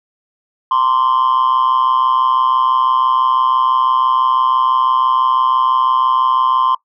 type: tone with amplitude modulation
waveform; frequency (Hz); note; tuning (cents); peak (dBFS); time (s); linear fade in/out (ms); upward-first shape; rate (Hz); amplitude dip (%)
sine; 1042; C6; -7; -5; 0.71-6.75; 5; sine; 126; 90
effects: noise-tail reverb RT60 0.1 s tail -20 dB re dry + tanh soft clip ceiling -7 dBFS